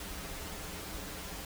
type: noise with comb filter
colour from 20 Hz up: pink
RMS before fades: -42 dBFS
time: 0-1.45 s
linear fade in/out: 2 ms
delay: 8.3 ms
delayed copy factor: -1
effects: none